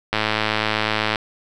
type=click train; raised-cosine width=0.3 ms; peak=-3 dBFS; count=112; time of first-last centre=0.13-1.158 s; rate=108 Hz; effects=none